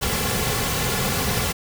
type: noise with comb filter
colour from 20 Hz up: pink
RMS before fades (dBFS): -23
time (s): 0.01-1.53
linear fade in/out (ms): 20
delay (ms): 3.2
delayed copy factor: -0.6
effects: none